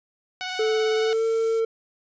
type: tone with vibrato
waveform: 10% pulse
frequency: 740 Hz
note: F#5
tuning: in tune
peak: -20 dBFS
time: 0.41-1.13 s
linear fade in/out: 0 ms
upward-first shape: sine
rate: 18 Hz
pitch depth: 17 cents each way
type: noise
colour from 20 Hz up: violet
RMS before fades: -36 dBFS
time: 0.47-1.61 s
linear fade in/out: 20 ms
type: tone with pitch glide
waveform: triangle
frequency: 437.2 to 451.1 Hz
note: A4 to A4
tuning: -11 to +43 cents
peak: -18 dBFS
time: 0.59-1.65 s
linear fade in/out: 5 ms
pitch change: +54 cents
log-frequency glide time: 0.95-1.25 s
effects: resampled to 16000 Hz